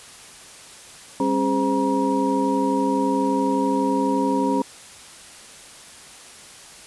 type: tone cluster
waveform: sine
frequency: 198.4 / 270.2 / 411.4 / 516 / 951 Hz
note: G3 / C#4 / G#4 / C5 / A#5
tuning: +21 / -44 / -16 / -24 / +34 cents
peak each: -28 / -21 / -27 / -27 / -24 dBFS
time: 1.2-4.62 s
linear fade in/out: 2 ms
effects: white hiss -43 dBFS RMS until 6.86 s + resampled to 24000 Hz